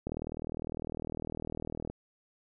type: click train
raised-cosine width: 2 ms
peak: -23 dBFS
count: 74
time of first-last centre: 0.07-1.9 s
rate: 39.9 Hz
effects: none